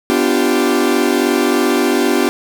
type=chord; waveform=40% pulse; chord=G dominant seventh; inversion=first; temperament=equal with one note detuned; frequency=250 / 293.7 / 349.2 / 392 Hz; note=B3 / D4 / F4 / G4; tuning=+21 / 0 / 0 / 0 cents; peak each=-17 dBFS; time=0.1-2.29 s; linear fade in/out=0 ms; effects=none